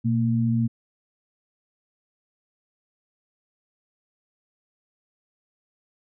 sine tone pair together, 119.88 / 228.8 Hz, A#2 / A#3, +49 / -32 cents, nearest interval major seventh, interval 1119 cents, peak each -22 dBFS, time 0.04-0.68 s, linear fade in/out 20 ms, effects none

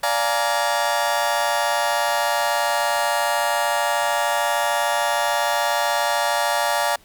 30% pulse chord, Bb dominant seventh, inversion first, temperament just, 582.7 / 699.2 / 839.1 / 932.3 Hz, D5 / F5 / Ab5 / Bb5, -14 / +2 / +18 / 0 cents, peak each -22 dBFS, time 0.03-6.96 s, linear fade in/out 5 ms, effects pink hiss -53 dBFS RMS until 7.04 s

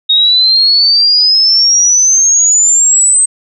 sine exponential sweep, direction up, 3729 to 8300 Hz, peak -5 dBFS, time 0.09-3.26 s, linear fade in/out 10 ms, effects none

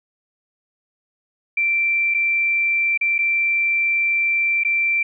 sine tone with dropouts, 2349 Hz, D7, in tune, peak -16 dBFS, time 1.57-5.03 s, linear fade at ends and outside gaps 5 ms, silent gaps 2.141-2.145 / 2.976-3.011 / 3.182-3.188 / 4.636-4.648 s, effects none

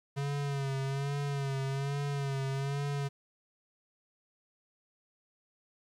square tone with vibrato, 138.9 Hz, C#3, 4 cents sharp, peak -32 dBFS, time 0.16-3.09 s, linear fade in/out 20 ms, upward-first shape sine, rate 1.2 Hz, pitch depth 49 cents each way, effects low-pass 8000 Hz 12 dB/octave + 10-bit

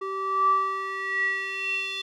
square tone with band-pass filter sweep, 386.9 Hz, G4, 23 cents flat, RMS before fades -27 dBFS, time 0.01-2.02 s, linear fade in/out 10 ms, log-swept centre 840 to 3300 Hz, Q 8.9, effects none

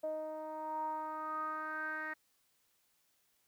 10% pulse tone with low-pass filter sweep, 311.1 Hz, D#4, in tune, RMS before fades -40 dBFS, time 0.03-2.14 s, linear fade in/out 10 ms, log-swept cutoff 630 to 1800 Hz, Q 7.4, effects white hiss -75 dBFS RMS until 3.47 s

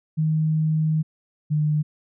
sine tone pair in turn, 156.6 / 151.44 Hz, D#3 / D#3, +11 / -47 cents, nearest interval minor second, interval 58 cents, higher first, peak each -18 dBFS, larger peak neither, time 0.17-1.03 / 1.5-1.83 s, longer first, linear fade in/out 20 ms, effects none

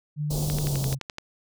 sine tone with pitch glide, 149.1 to 134.38 Hz, D3 to C3, +27 to +47 cents, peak -25 dBFS, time 0.16-0.99 s, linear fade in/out 50 ms, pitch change -180 cents, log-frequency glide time 0.62-0.81 s
pink band-stop noise, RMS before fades -31 dBFS, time 0.3-0.95 s, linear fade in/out 10 ms, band 750 to 4200 Hz, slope 24 dB/octave
click train, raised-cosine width 0.2 ms, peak -16 dBFS, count 9, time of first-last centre 0.5-1.184 s, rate 11.7 Hz
effects none

